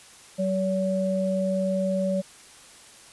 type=tone pair together; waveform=sine; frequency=189.6 / 568.2 Hz; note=F#3 / C#5; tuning=+43 / +43 cents; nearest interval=octave + perfect fifth; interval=1900 cents; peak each=-25 dBFS; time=0.38-2.22 s; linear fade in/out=20 ms; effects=white hiss -49 dBFS RMS until 3.12 s + resampled to 24000 Hz